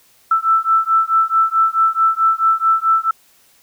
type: beating tone pair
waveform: sine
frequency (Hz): 1323 / 1327.6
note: E6 / E6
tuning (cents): +6 / +12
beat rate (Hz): 4.6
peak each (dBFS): -15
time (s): 0.31-3.11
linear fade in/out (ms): 5
effects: white hiss -53 dBFS RMS until 3.62 s